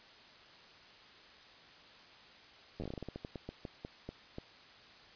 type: slowing click train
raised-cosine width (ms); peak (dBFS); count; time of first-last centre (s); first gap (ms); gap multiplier
2; -28; 19; 2.8-4.384; 10; 1.22
effects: white hiss -57 dBFS RMS until 5.15 s + resampled to 11025 Hz